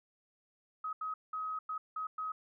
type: tone bursts at uneven times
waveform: sine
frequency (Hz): 1268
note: D#6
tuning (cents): +32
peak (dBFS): -35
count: 6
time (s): 0.84-0.93 / 1.01-1.14 / 1.33-1.59 / 1.69-1.78 / 1.96-2.07 / 2.18-2.32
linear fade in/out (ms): 5
effects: none